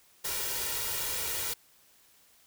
white noise with comb filter, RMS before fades -33 dBFS, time 0.24-1.54 s, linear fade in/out 10 ms, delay 2.1 ms, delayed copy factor +0.7, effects white hiss -62 dBFS RMS until 2.46 s

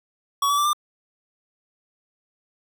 square tone with pitch steps, 1125 / 1147.3 / 1170.1 / 1193.3 Hz, C#6 / D6 / D6 / D6, +25 / -41 / -7 / +27 cents, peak -19 dBFS, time 0.42-0.732 s, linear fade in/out 5 ms, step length 78 ms, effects none

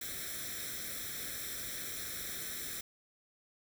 white noise with comb filter, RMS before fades -41 dBFS, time 0.01-2.81 s, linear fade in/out 5 ms, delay 0.53 ms, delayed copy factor +0.85, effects none

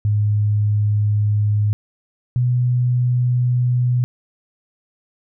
sine tone pair in turn, 104.6 / 123.67 Hz, G#2 / B2, +13 / +3 cents, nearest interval minor third, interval 290 cents, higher second, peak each -14 dBFS, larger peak neither, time 0.05-1.73 / 2.36-4.04 s, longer neither, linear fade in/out 0 ms, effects none

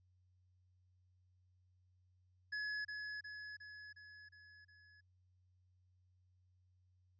square tone with echo, 1695 Hz, G#6, 35 cents sharp, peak -40 dBFS, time 2.52-2.85 s, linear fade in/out 10 ms, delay 360 ms, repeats 6, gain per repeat -4 dB, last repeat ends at 5.01 s, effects added 91 Hz sine -70 dBFS peak until 7.19 s + resampled to 16000 Hz

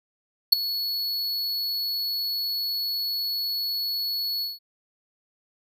square tone with ADSR envelope, 4392 Hz, C#8, 17 cents flat, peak -8 dBFS, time 0.52-4.59 s, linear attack 10 ms, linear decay 6 ms, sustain -18 dB, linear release 170 ms, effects none

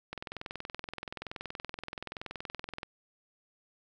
click train, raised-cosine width 0.3 ms, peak -22 dBFS, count 58, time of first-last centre 0.13-2.831 s, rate 21.1 Hz, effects none

